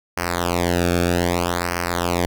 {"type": "tone with flanger", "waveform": "sawtooth", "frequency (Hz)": 87.31, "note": "F2", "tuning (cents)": 0, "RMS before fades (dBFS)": -21, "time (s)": [0.17, 2.26], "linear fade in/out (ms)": 5, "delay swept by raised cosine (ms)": [0.27, 1.01], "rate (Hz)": 0.63, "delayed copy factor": -0.9, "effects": []}